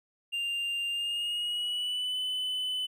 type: tone with pitch glide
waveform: triangle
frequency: 2794 to 3012 Hz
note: F7 to F#7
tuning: 0 to +30 cents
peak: -28 dBFS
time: 0.32-2.87 s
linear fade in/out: 20 ms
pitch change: +130 cents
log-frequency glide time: 0.9-2.17 s
effects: none